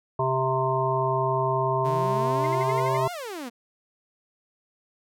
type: harmonic tone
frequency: 131.2 Hz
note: C3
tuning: 5 cents sharp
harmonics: 1 / 3 / 5 / 7 / 8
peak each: -28 / -28 / -28 / -28 / -28 dBFS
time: 0.19-3.08 s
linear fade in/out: 5 ms
type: exponential two-way sweep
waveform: sawtooth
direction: up then down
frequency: 138.3 to 723 to 224.1 Hz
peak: -29 dBFS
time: 1.84-3.5 s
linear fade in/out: 20 ms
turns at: 3.12 s
type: tone bursts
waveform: sine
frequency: 2093 Hz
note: C7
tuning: in tune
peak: -33 dBFS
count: 7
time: 2.44-2.968 s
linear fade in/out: 2 ms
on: 24 ms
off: 60 ms
effects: none